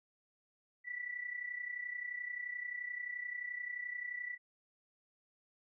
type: tone with amplitude modulation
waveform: sine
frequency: 1963 Hz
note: B6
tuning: 11 cents flat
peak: -36 dBFS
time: 0.84-4.38 s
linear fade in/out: 50 ms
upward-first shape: sine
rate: 31.5 Hz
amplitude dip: 70%
effects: none